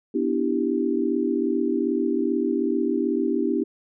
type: chord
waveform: sine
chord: E minor seventh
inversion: second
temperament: equal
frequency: 246.9 / 293.7 / 329.6 / 392 Hz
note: B3 / D4 / E4 / G4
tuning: 0 / 0 / 0 / 0 cents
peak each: -26 dBFS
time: 0.14-3.64 s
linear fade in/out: 10 ms
effects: none